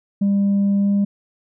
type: tone with pitch glide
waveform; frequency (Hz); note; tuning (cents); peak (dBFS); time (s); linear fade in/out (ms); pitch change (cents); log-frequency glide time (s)
sine; 199.7 to 201; G3 to G3; +32 to +44; -12; 0.21-1.05; 10; +12; 0.77-0.91
effects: tanh soft clip ceiling -13 dBFS